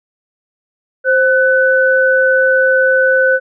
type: tone pair together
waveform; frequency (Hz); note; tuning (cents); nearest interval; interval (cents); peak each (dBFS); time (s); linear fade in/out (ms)
sine; 524 / 1499.3; C5 / F#6; +2 / +22; octave + tritone; 1820; -11; 1.04-3.4; 50
effects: none